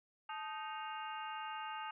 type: harmonic tone with a mistuned harmonic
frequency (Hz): 311.1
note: D#4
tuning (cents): 0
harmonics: 3 / 4 / 5 / 6 / 7 / 8 / 9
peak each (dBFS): -44 / -46 / -50 / -59 / -57 / -59 / -51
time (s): 0.29-1.91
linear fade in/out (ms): 5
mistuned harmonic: 3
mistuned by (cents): -120
effects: none